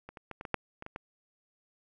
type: clicks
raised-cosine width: 0.5 ms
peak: -29 / -30 / -25 / -26 / -24 / -12 / -27 / -26 / -23 dBFS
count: 9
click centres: 0.09 / 0.172 / 0.313 / 0.411 / 0.452 / 0.543 / 0.824 / 0.864 / 0.961 s
effects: none